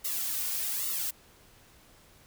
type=noise with flanger; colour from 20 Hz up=blue; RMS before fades=-32 dBFS; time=0.04-1.11 s; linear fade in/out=10 ms; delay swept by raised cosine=1.2 to 3.1 ms; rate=1.2 Hz; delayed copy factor=-1; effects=pink hiss -58 dBFS RMS until 2.26 s

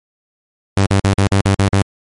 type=tone bursts; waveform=sawtooth; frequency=98.2 Hz; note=G2; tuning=4 cents sharp; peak=-6 dBFS; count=8; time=0.77-1.82 s; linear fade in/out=0 ms; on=91 ms; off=46 ms; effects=MP3 48 kbps

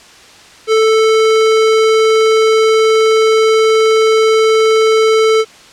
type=tone; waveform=square; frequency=440.6 Hz; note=A4; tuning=2 cents sharp; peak=-8 dBFS; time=0.67-5.45 s; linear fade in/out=50 ms; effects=white hiss -39 dBFS RMS until 5.72 s + low-pass 6000 Hz 12 dB/octave

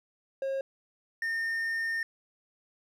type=tone pair in turn; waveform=triangle; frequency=540 / 1821.6 Hz; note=C#5 / A#6; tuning=-45 / -40 cents; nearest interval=octave + major sixth; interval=2105 cents; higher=second; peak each=-27 dBFS; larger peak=neither; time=0.42-0.61 / 1.22-2.03 s; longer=second; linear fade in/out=2 ms; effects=none

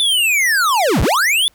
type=linear two-way sweep; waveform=square; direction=down then up; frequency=3554 to 32.7 to 3554 Hz; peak=-13 dBFS; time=0-1.48 s; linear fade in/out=0 ms; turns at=1.02 s; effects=pink hiss -56 dBFS RMS until 1.54 s

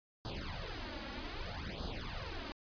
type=noise with flanger; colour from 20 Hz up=pink; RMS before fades=-42 dBFS; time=0.25-2.52 s; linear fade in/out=0 ms; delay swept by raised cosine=0.22 to 3.62 ms; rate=0.63 Hz; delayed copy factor=+1; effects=resampled to 11025 Hz

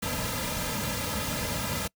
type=noise with comb filter; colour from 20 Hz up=pink; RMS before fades=-31 dBFS; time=0.02-1.88 s; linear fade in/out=10 ms; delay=2.7 ms; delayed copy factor=-0.9; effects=noise-tail reverb RT60 0.1 s tail -26 dB re dry

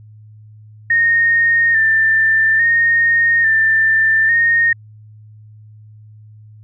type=tone with vibrato; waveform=sine; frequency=1816 Hz; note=A#6; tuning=46 cents flat; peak=-10 dBFS; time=0.9-4.73 s; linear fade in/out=5 ms; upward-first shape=square; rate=0.59 Hz; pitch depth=32 cents each way; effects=added 107 Hz sine -38 dBFS peak until 6.63 s

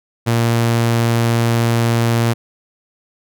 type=tone; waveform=sawtooth; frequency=116.54 Hz; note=A#2; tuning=in tune; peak=-9 dBFS; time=0.26-2.34 s; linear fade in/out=20 ms; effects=none

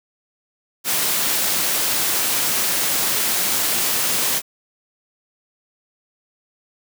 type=high-pass noise; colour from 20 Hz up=white; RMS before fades=-20 dBFS; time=0.84-4.42 s; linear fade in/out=50 ms; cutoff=130 Hz; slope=12 dB/octave; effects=none

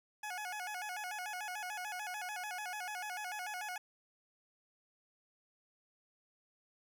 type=tone with vibrato; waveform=20% pulse; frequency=784 Hz; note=G5; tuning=in tune; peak=-35 dBFS; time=0.23-3.78 s; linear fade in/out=5 ms; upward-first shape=square; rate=6.8 Hz; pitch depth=130 cents each way; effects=none

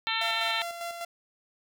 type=harmonic tone; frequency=448.8 Hz; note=A4; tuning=34 cents sharp; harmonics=2 / 3 / 4 / 5 / 6 / 7 / 8 / 9; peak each=-35 / -35 / -35 / -35 / -35 / -35 / -35 / -35 dBFS; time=0.07-0.62 s; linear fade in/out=0 ms
type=tone with tremolo; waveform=sawtooth; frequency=685 Hz; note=F5; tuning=34 cents flat; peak=-29 dBFS; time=0.21-1.05 s; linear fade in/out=5 ms; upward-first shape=square; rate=5 Hz; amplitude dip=45%
effects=none

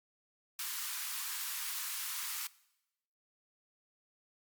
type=high-pass noise; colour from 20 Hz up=white; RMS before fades=-39 dBFS; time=0.59-2.47 s; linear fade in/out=2 ms; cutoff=950 Hz; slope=48 dB/octave; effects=noise-tail reverb RT60 0.9 s tail -21 dB re dry + Opus 48 kbps

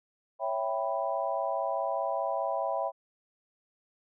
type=chord; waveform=sine; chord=C# half-diminished seventh; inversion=none; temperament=equal; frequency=554.4 / 659.3 / 784 / 987.8 Hz; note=C#5 / E5 / G5 / B5; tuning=0 / 0 / 0 / 0 cents; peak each=-34 / -32 / -34 / -35 dBFS; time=0.39-2.92 s; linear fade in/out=50 ms; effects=none

